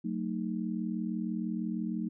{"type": "chord", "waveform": "sine", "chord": "D# diminished", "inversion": "first", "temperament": "equal with one note detuned", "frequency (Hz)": [185, 224.9, 311.1], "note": ["F#3", "A3", "D#4"], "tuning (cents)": [0, 38, 0], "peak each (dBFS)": [-35, -34, -38], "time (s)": [0.04, 2.09], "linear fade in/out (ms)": 10, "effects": []}